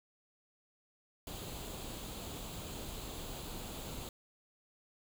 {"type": "noise with comb filter", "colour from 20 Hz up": "pink", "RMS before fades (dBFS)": -44, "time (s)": [1.27, 4.09], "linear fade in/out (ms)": 2, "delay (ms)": 0.27, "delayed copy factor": 0.55, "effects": []}